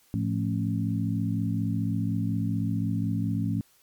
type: harmonic tone with a mistuned harmonic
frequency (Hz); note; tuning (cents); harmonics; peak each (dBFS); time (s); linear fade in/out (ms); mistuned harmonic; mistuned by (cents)
54.8; A1; -6; 2 / 3 / 4 / 5; -28 / -30 / -31 / -32; 0.14-3.61; 0; 3; +96
effects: white hiss -62 dBFS RMS until 3.82 s + MP3 96 kbps